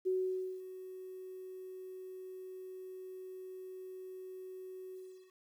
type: tone with ADSR envelope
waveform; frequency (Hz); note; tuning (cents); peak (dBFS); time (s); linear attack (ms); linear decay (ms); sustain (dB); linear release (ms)
sine; 372.8; F#4; +13; -29; 0.05-5.33; 22; 530; -15; 390
effects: 11-bit